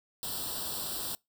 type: noise with comb filter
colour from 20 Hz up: white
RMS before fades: -36 dBFS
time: 0.23-1.15 s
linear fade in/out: 0 ms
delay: 0.23 ms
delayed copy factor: +0.9
effects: noise-tail reverb RT60 0.2 s tail -25 dB re dry